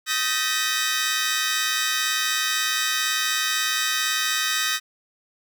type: tone cluster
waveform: 15% pulse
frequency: 1257 / 1548 / 1816 / 1934 Hz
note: D#6 / G6 / A#6 / B6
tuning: +17 / -22 / -46 / -37 cents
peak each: -21 dBFS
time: 0.06-4.8 s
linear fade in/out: 50 ms
effects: none